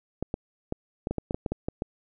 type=clicks; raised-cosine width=2 ms; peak=-15 dBFS; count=12; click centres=0.226 / 0.341 / 0.724 / 1.071 / 1.11 / 1.183 / 1.309 / 1.345 / 1.462 / 1.52 / 1.685 / 1.821 s; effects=none